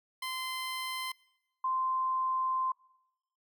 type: tone pair in turn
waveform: 15% pulse / sine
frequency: 1035 / 1041 Hz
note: C6 / C6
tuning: -19 / -9 cents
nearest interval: unison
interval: 10 cents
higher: second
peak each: -28 dBFS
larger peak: neither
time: 0.22-1.12 / 1.64-2.72 s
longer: second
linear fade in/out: 5 ms
effects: noise-tail reverb RT60 1.0 s tail -25 dB re dry